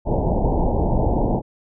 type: low-pass noise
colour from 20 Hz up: pink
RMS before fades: -19 dBFS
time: 0.05-1.42 s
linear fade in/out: 50 ms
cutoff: 920 Hz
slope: 96 dB/octave
effects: none